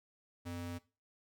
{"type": "ring-modulated tone", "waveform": "square", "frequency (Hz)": 174.61, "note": "F3", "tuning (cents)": 0, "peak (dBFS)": -38, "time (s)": [0.45, 0.79], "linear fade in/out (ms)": 20, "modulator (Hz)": 80, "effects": ["noise-tail reverb RT60 0.3 s tail -17 dB re dry"]}